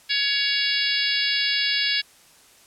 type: harmonic tone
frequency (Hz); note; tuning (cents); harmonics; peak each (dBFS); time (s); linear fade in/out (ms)
561; C#5; +21; 3 / 4 / 5 / 6 / 7 / 8 / 9; -28 / -28 / -28 / -28 / -28 / -28 / -28; 0.09-2.02; 20
effects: white hiss -53 dBFS RMS until 2.66 s + low-pass 11000 Hz 12 dB/octave